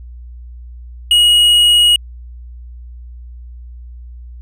sine tone with tanh clipping, 2896 Hz, F#7, 38 cents flat, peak -8 dBFS, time 1.11-1.96 s, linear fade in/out 2 ms, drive 8 dB, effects added 60 Hz sine -30 dBFS peak until 4.41 s

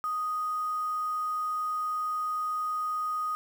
sine tone with quantisation, 1244.5 Hz, D#6, in tune, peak -28 dBFS, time 0.04-3.35 s, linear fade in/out 0 ms, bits 8, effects none

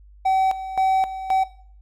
triangle tone with tremolo, 763 Hz, G5, 47 cents flat, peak -14 dBFS, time 0.25-1.44 s, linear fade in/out 10 ms, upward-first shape square, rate 1.9 Hz, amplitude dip 75%, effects noise-tail reverb RT60 0.5 s tail -17 dB re dry + added 50 Hz sine -45 dBFS peak until 1.81 s

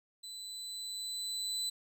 30% pulse tone with level ramp, 4001 Hz, B7, 22 cents sharp, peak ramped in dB -41 to -30 dBFS, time 0.23-1.7 s, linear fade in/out 10 ms, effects none

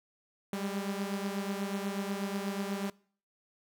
sawtooth beating tone pair, 196 / 204.2 Hz, G3 / G#3, 0 / -29 cents, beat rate 8.2 Hz, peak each -31 / -34 dBFS, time 0.53-2.9 s, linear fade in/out 2 ms, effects noise-tail reverb RT60 0.5 s tail -23 dB re dry

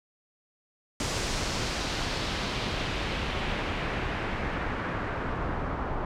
pink noise with low-pass filter sweep, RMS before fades -31 dBFS, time 1-6.05 s, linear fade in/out 2 ms, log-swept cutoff 6900 to 1100 Hz, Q 1.3, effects none

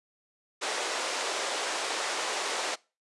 pink band-pass noise, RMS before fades -32 dBFS, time 0.61-2.76 s, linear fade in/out 20 ms, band 420 to 8300 Hz, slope 24 dB/octave, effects noise-tail reverb RT60 0.3 s tail -23 dB re dry + resampled to 24000 Hz

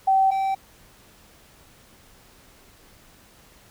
sine / triangle tone pair in turn, 770 / 774.5 Hz, G5 / G5, -31 / -21 cents, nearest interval unison, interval 10 cents, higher second, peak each -15 / -19 dBFS, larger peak first, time 0.07-0.31 / 0.31-0.55 s, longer neither, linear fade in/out 10 ms, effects pink hiss -53 dBFS RMS until 3.7 s

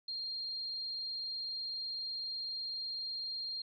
sine tone, 4208 Hz, C8, 9 cents sharp, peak -37 dBFS, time 0.08-3.62 s, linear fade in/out 5 ms, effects none

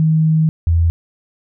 sine tone pair in turn, 158.2 / 83.51 Hz, D#3 / E2, +29 / +23 cents, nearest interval major seventh, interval 1106 cents, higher first, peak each -10 dBFS, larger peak neither, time 0-0.49 / 0.67-0.9 s, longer first, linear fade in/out 0 ms, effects none

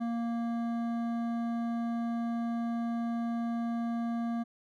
sine tone with hard clipping, 233.1 Hz, A#3, in tune, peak -32 dBFS, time 0-4.44 s, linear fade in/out 20 ms, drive 11 dB, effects none

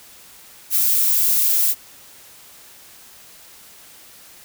violet noise, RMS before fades -17 dBFS, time 0.7-1.75 s, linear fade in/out 50 ms, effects white hiss -45 dBFS RMS until 4.44 s

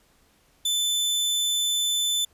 sawtooth tone, 3520 Hz, A7, in tune, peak -19 dBFS, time 0.65-2.25 s, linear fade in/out 5 ms, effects pink hiss -62 dBFS RMS until 2.33 s + resampled to 32000 Hz

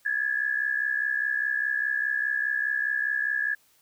sine tone pair together, 1661.2 / 1726.1 Hz, G#6 / A6, 0 / -34 cents, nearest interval minor second, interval 66 cents, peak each -27 dBFS, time 0.05-3.55 s, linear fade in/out 10 ms, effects white hiss -63 dBFS RMS until 3.81 s

